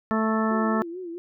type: harmonic tone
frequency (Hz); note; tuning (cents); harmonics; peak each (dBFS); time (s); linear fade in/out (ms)
220; A3; 0; 1 / 2 / 3 / 4 / 5 / 6 / 8; -23 / -30 / -31 / -33 / -31 / -30 / -35; 0.11-0.82; 0
type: tone with vibrato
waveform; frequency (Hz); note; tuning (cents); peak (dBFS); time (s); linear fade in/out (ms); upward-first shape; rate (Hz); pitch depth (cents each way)
sine; 352.1; F4; +14; -32; 0.51-1.18; 0; sine; 4.6; 100
effects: none